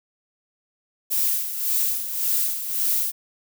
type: noise with tremolo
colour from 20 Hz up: violet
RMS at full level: -21 dBFS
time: 1.1-3.12 s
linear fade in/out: 20 ms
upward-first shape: sine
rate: 1.8 Hz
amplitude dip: 65%
effects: none